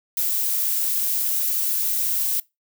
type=noise with amplitude modulation; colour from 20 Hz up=violet; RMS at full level=-21 dBFS; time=0.17-2.4 s; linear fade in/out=2 ms; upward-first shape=sine; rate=206 Hz; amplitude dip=35%; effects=noise-tail reverb RT60 0.2 s tail -22 dB re dry